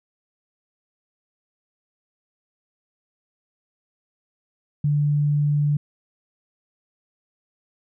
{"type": "tone", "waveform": "sine", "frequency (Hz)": 146.7, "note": "D3", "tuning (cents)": -2, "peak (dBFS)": -17, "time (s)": [4.84, 5.77], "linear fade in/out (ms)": 5, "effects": []}